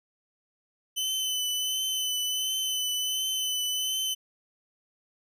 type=tone with vibrato; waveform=sawtooth; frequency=3027 Hz; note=F#7; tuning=39 cents sharp; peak=-24 dBFS; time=0.96-4.15 s; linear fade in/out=20 ms; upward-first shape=triangle; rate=1.4 Hz; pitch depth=25 cents each way; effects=none